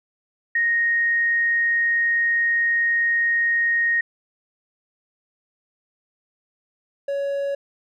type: tone pair in turn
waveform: sine / triangle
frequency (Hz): 1864.7 / 559.4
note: A#6 / C#5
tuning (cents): 0 / +16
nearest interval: octave + major sixth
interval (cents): 2084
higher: first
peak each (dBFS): -17 / -20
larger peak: first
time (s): 0.55-4.01 / 7.08-7.55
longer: first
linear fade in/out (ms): 5
effects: none

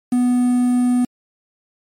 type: tone with quantisation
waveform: triangle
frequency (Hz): 246.9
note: B3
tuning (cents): 0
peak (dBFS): -11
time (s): 0.12-1.05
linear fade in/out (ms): 5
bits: 6
effects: MP3 64 kbps

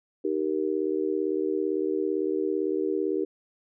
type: chord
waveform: sine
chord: Eb major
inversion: none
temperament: just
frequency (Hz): 311.1 / 388.9 / 466.7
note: Eb4 / G4 / Bb4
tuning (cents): 0 / -14 / +2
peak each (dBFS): -29 / -27 / -31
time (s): 0.24-3.25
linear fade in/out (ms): 10
effects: none

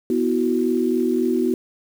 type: chord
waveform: sine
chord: B suspended fourth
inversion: none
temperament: equal with one note detuned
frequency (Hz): 246.9 / 326.2 / 370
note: B3 / E4 / F#4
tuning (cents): 0 / -18 / 0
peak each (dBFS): -21 / -23 / -21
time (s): 0.1-1.54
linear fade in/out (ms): 2
effects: 7-bit

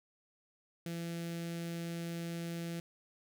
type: tone with notch filter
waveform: sawtooth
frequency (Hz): 168.9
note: E3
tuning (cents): +42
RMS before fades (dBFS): -40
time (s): 0.86-2.8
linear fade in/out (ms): 2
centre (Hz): 1000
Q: 0.98
effects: none

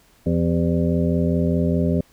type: harmonic tone with a mistuned harmonic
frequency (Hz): 84.9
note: F2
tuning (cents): -48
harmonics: 1 / 2 / 3 / 5 / 6 / 7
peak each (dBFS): -24 / -20 / -23 / -27 / -29 / -29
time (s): 0.26-2.01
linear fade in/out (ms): 5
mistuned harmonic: 5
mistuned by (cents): -110
effects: pink hiss -56 dBFS RMS until 2.12 s

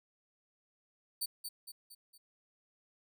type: tone with echo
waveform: 15% pulse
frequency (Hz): 4558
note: C#8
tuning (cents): +47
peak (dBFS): -27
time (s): 1.21-1.26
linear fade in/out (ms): 10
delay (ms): 230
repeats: 4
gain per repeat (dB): -6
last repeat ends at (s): 2.18
effects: none

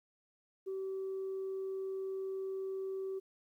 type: tone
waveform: sine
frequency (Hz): 383.6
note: G4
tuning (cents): -37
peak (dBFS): -35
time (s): 0.66-3.2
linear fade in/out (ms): 20
effects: tanh soft clip ceiling -33 dBFS + 12-bit

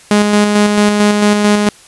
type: tone with tremolo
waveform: sawtooth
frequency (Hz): 207.7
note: G#3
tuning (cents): 0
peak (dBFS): -3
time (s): 0.11-1.69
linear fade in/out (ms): 2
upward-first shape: square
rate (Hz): 4.5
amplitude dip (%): 35
effects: white hiss -41 dBFS RMS until 1.87 s + resampled to 24000 Hz

